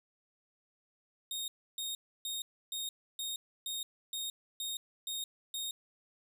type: tone bursts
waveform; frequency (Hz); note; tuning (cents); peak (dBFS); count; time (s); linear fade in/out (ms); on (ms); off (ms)
sawtooth; 3709; A#7; -9; -33; 10; 1.31-5.71; 2; 170; 300
effects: none